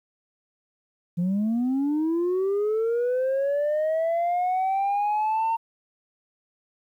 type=linear sweep; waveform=sine; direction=up; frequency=168.6 to 916 Hz; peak=-19 dBFS; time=1.17-5.57 s; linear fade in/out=20 ms; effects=tanh soft clip ceiling -20 dBFS + 10-bit